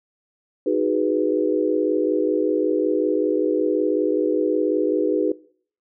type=chord; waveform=sine; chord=G# minor seventh; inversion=second; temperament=equal; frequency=311.1 / 370 / 415.3 / 493.9 Hz; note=D#4 / F#4 / G#4 / B4; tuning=0 / 0 / 0 / 0 cents; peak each=-23 dBFS; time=0.66-5.32 s; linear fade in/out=5 ms; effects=noise-tail reverb RT60 0.5 s tail -20 dB re dry